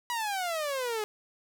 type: exponential sweep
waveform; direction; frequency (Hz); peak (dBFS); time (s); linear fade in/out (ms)
sawtooth; down; 980 to 415.3; -26; 0.1-1.04; 0
effects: none